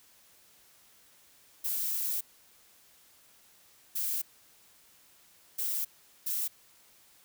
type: noise bursts at uneven times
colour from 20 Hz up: violet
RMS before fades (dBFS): -32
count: 4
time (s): 1.64-2.21 / 3.95-4.22 / 5.58-5.85 / 6.26-6.48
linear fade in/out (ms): 10
effects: white hiss -61 dBFS RMS until 7.24 s